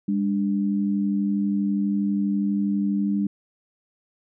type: tone pair together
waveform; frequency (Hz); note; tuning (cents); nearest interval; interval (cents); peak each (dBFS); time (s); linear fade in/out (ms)
sine; 201.5 / 293.8; G3 / D4; +48 / +1; perfect fifth; 653; -21 / -27; 0.08-3.27; 5
effects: none